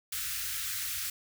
white band-stop noise, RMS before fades -35 dBFS, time 0.12-1.1 s, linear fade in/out 5 ms, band 120 to 1300 Hz, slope 48 dB/octave, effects none

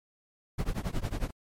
brown noise with tremolo, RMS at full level -27 dBFS, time 0.58-1.31 s, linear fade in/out 10 ms, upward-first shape triangle, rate 11 Hz, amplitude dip 100%, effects MP3 64 kbps

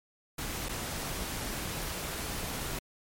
pink noise with dropouts, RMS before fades -36 dBFS, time 0.38-2.79 s, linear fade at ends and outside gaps 5 ms, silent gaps 0.687-0.691 s, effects MP3 64 kbps

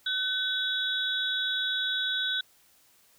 sine tone cluster, 1515 / 3420 / 3816 Hz, F#6 / A7 / A#7, +40 / -50 / +40 cents, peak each -31 dBFS, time 0.06-2.41 s, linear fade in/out 5 ms, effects white hiss -62 dBFS RMS until 3.18 s

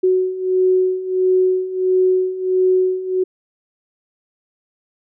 sine beating tone pair, 370 / 371.5 Hz, F#4 / F#4, 0 / +7 cents, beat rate 1.5 Hz, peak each -19 / -15 dBFS, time 0.03-3.24 s, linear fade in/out 10 ms, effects none

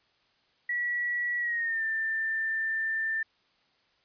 sine tone with pitch glide, 1935 to 1784.7 Hz, B6 to A6, -36 to +24 cents, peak -27 dBFS, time 0.69-3.23 s, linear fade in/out 5 ms, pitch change -140 cents, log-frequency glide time 1.39-1.83 s, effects white hiss -68 dBFS RMS until 4.04 s + resampled to 11025 Hz

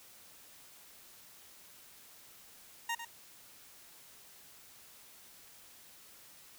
20% pulse tone with echo, 932 Hz, A#5, 1 cent flat, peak -28 dBFS, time 2.89-2.95 s, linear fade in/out 5 ms, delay 100 ms, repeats 1, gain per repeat -9 dB, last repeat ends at 3.05 s, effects white hiss -57 dBFS RMS until 6.58 s

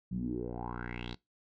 10% pulse tone with low-pass filter sweep, 60 Hz, B1, 49 cents flat, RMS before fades -38 dBFS, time 0.11-1.15 s, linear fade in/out 10 ms, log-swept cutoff 160 to 4300 Hz, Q 5.6, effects noise-tail reverb RT60 0.2 s tail -23 dB re dry

